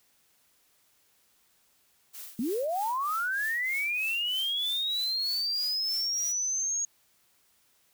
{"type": "noise with tremolo", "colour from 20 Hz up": "blue", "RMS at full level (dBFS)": -41, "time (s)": [2.13, 6.33], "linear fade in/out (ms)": 20, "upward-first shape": "triangle", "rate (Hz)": 3.2, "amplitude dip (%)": 85}
{"type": "linear sweep", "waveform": "sine", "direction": "up", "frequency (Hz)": [206.3, 6645], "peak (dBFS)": -27, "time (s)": [2.39, 6.85], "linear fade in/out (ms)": 2}
{"effects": ["white hiss -67 dBFS RMS until 7.93 s"]}